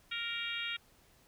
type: harmonic tone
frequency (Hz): 466.2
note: A#4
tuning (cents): 0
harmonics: 3 / 4 / 5 / 6 / 7 / 8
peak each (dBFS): -43 / -45 / -40 / -42 / -42 / -44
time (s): 0.11-0.77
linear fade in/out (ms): 10
effects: pink hiss -65 dBFS RMS until 1.27 s